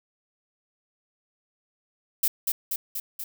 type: noise with echo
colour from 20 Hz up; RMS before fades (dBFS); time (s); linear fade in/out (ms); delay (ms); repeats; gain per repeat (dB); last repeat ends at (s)
violet; -22; 2.23-2.28; 5; 240; 4; -3; 3.24
effects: none